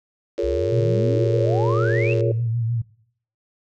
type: click train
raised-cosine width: 0.2 ms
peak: -24 dBFS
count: 172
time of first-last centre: 0.38-2.207 s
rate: 93.6 Hz
type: chord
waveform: sine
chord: Bb minor seventh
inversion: second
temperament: just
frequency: 349.6 / 419.5 / 466.2 / 559.4 Hz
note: F4 / Ab4 / Bb4 / Db5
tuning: +2 / +17 / 0 / +16 cents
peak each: -25 dBFS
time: 0.38-2.32 s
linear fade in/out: 5 ms
type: exponential sweep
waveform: sine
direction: up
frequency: 58 to 2794 Hz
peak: -26 dBFS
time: 0.43-2.14 s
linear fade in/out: 10 ms
type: tone with vibrato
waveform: sine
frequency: 115.8 Hz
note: A#2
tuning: 11 cents flat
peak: -20 dBFS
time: 0.72-2.82 s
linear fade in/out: 10 ms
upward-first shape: triangle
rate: 6.6 Hz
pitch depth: 67 cents each way
effects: noise-tail reverb RT60 0.6 s tail -19 dB re dry